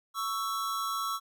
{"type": "tone pair together", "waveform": "square", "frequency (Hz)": [1115, 1322.3], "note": ["C#6", "E6"], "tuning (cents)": [10, 5], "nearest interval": "minor third", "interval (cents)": 295, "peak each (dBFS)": [-34, -34], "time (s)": [0.14, 1.2], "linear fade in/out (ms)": 50, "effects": []}